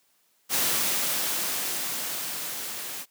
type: noise with level ramp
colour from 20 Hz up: white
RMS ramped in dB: -24 to -36 dBFS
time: 0.49-3.06 s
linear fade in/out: 50 ms
effects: white hiss -67 dBFS RMS until 3.1 s + high-pass 150 Hz 12 dB/octave